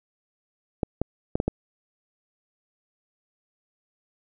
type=clicks; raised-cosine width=2 ms; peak=-10 dBFS; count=5; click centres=0.832 / 1.016 / 1.355 / 1.401 / 1.48 s; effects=none